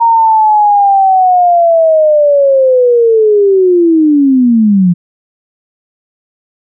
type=linear sweep; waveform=sine; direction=down; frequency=932.3 to 169.9 Hz; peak=-4 dBFS; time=0-4.94 s; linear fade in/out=20 ms; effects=none